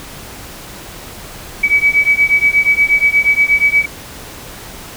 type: beating tone pair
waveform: sine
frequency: 2277 / 2285.4 Hz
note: C#7 / D7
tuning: +46 / -48 cents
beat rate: 8.4 Hz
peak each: -12 dBFS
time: 1.63-3.86 s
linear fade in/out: 10 ms
effects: pink hiss -32 dBFS RMS until 4.96 s